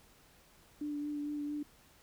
sine tone with vibrato, 293.7 Hz, D4, in tune, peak -35 dBFS, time 0.81-1.63 s, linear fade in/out 5 ms, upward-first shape sine, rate 4.4 Hz, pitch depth 16 cents each way, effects pink hiss -63 dBFS RMS until 2.02 s

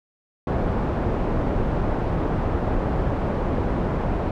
pink low-pass noise, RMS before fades -23 dBFS, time 0.47-4.31 s, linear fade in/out 2 ms, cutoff 840 Hz, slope 12 dB/octave, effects none

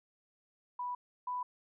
sine tone pair in turn, 985 / 991.9 Hz, B5 / B5, -5 / +7 cents, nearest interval unison, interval 12 cents, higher second, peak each -35 / -34 dBFS, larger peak second, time 0.79-0.95 / 1.27-1.43 s, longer neither, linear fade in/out 5 ms, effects none

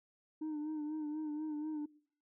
sine tone with vibrato, 304.6 Hz, D#4, 37 cents flat, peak -34 dBFS, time 0.41-1.86 s, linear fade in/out 10 ms, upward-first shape sine, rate 4.1 Hz, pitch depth 47 cents each way, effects noise-tail reverb RT60 0.6 s tail -25 dB re dry + tanh soft clip ceiling -36 dBFS

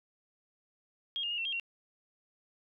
sine tone with pitch steps, 3253 / 2830 / 2860 / 2704 / 3218 / 2744 Hz, G#7 / F7 / F7 / E7 / G7 / F7, -37 / +22 / +41 / +43 / +45 / -31 cents, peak -32 dBFS, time 1.16-1.598 s, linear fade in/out 0 ms, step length 73 ms, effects none

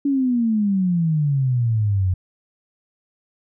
sine exponential sweep, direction down, 286.1 to 89.5 Hz, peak -16 dBFS, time 0.05-2.14 s, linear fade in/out 5 ms, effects none

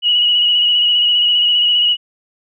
sine tone with vibrato, 2916 Hz, F#7, 26 cents flat, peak -10 dBFS, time 0.02-1.97 s, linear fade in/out 50 ms, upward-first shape square, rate 15 Hz, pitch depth 21 cents each way, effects none

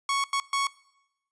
sawtooth tone bursts at uneven times, 1108.7 Hz, C#6, in tune, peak -20 dBFS, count 3, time 0.09-0.24 / 0.33-0.4 / 0.53-0.67 s, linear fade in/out 2 ms, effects noise-tail reverb RT60 0.9 s tail -22 dB re dry + resampled to 22050 Hz

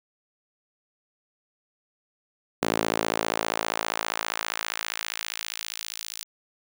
sawtooth tone with high-pass filter sweep, 55 Hz, A1, in tune, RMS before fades -30 dBFS, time 2.62-6.24 s, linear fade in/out 5 ms, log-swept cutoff 300 to 4800 Hz, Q 0.87, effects none

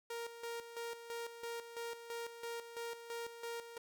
sawtooth tone with tremolo, 466.9 Hz, A#4, 3 cents sharp, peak -37 dBFS, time 0.1-3.78 s, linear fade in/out 5 ms, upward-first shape square, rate 3 Hz, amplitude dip 65%, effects none

